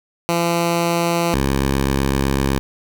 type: tone pair in turn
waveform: 10% pulse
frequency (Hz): 170.1 / 67.93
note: F3 / C#2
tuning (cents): -45 / -34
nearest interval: octave + major third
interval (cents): 1589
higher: first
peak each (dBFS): -8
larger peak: neither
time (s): 0.29-1.34 / 1.34-2.59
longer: second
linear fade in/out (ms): 0
effects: none